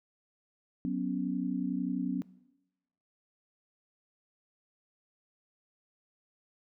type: chord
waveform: sine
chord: F# suspended fourth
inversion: none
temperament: equal with one note detuned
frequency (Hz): 185 / 246.9 / 278.1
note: F#3 / B3 / C#4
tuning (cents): 0 / 0 / +6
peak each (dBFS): -34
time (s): 0.85-2.22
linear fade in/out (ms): 0
effects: noise-tail reverb RT60 0.9 s tail -20 dB re dry